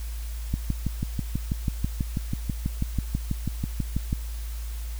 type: click train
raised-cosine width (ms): 5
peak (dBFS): -13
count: 23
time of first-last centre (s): 0.54-4.129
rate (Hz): 6.13
effects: added 56 Hz sine -30 dBFS peak until 4.99 s + white hiss -46 dBFS RMS until 4.99 s